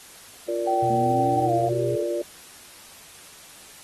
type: chord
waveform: sine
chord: Bb major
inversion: second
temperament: equal with one note detuned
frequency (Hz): 349.2 / 466.2 / 582.9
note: F4 / Bb4 / D5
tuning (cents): 0 / 0 / -13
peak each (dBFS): -27 / -31 / -27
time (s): 0.48-2.22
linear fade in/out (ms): 5
type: tone with pitch glide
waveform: sine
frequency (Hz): 770 to 694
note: G5 to F5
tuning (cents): -31 to -11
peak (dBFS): -21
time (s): 0.67-1.69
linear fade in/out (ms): 5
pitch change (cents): -180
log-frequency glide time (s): 1.45-1.51
type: tone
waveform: sine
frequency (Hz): 123.47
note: B2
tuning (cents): 0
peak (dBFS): -28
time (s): 0.82-1.96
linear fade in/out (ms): 10
type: exponential sweep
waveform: sine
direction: up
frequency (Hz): 225.5 to 440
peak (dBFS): -27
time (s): 0.9-2.03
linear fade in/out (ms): 2
effects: white hiss -46 dBFS RMS until 3.83 s + AAC 32 kbps